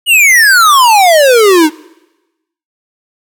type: exponential sweep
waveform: square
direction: down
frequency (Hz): 2960 to 293.7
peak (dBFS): -4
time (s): 0.06-1.7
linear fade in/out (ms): 50
effects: noise-tail reverb RT60 1.0 s tail -22 dB re dry